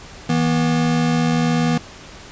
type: tone pair together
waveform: square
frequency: 161.3 / 241.7 Hz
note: E3 / B3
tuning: -37 / -37 cents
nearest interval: perfect fifth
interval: 700 cents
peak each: -19 / -19 dBFS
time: 0.29-1.78 s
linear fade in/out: 5 ms
effects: pink hiss -39 dBFS RMS until 2.31 s + resampled to 16000 Hz